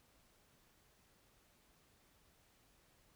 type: silence
effects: pink hiss -71 dBFS RMS until 3.15 s